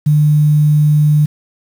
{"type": "tone with quantisation", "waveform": "sine", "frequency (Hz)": 150, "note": "D3", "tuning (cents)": 37, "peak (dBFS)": -7, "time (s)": [0.06, 1.26], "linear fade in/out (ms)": 10, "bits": 6, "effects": []}